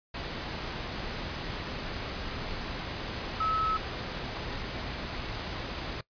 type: tone in noise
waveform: sine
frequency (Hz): 1294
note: E6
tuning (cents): -32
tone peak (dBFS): -26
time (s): 3.4-3.77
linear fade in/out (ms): 5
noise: pink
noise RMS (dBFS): -36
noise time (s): 0.14-6.01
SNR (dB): +7
effects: noise-tail reverb RT60 0.1 s tail -20 dB re dry + resampled to 11025 Hz